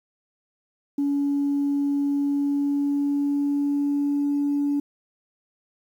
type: tone with pitch glide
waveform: sine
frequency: 283.4 to 286.4 Hz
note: C#4 to D4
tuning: +38 to -43 cents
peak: -19 dBFS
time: 0.98-4.8 s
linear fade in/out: 5 ms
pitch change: +19 cents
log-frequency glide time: 2.13-4.3 s
effects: tanh soft clip ceiling -17 dBFS + 9-bit